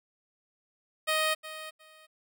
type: tone with echo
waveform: 10% pulse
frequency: 625 Hz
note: D#5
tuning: 8 cents sharp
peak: -17 dBFS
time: 1.07-1.35 s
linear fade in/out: 20 ms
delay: 360 ms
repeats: 2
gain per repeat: -14 dB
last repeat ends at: 2.07 s
effects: none